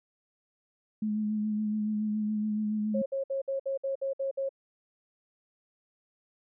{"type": "tone with vibrato", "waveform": "sine", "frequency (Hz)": 212.8, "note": "G#3", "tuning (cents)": 42, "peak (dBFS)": -27, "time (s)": [1.02, 3.02], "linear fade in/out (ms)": 5, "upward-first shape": "sine", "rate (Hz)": 7.1, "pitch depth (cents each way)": 23}
{"type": "tone bursts", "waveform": "sine", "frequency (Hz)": 543, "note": "C#5", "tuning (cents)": -36, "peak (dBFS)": -28, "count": 9, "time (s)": [2.94, 4.492], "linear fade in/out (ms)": 10, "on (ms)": 120, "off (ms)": 59}
{"effects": []}